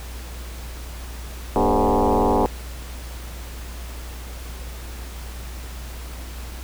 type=tone with frequency modulation; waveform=sine; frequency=227.6 Hz; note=A#3; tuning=41 cents flat; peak=-15 dBFS; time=1.56-2.46 s; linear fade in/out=0 ms; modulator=103 Hz; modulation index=7.2; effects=added 60 Hz sine -32 dBFS peak until 6.63 s + pink hiss -40 dBFS RMS until 6.63 s